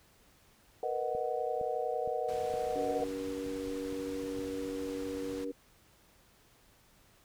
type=chord; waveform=sine; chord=B major seventh; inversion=third; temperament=just; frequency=463 / 493.9 / 617.4 / 740.8 Hz; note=A#4 / B4 / D#5 / F#5; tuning=-12 / 0 / -14 / +2 cents; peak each=-37 / -36 / -38 / -36 dBFS; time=0.83-3.04 s; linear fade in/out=2 ms
type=click train; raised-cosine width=3 ms; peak=-35 dBFS; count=8; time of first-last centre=1.15-4.391 s; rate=2.16 Hz
type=low-pass noise; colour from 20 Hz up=pink; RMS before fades=-49 dBFS; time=2.28-5.45 s; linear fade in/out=10 ms; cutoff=10000 Hz; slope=12 dB/octave
type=harmonic tone; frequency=95.4 Hz; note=G2; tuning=47 cents flat; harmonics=3 / 4 / 5; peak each=-38 / -44 / -38 dBFS; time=2.75-5.52 s; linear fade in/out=10 ms
effects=pink hiss -64 dBFS RMS until 7.24 s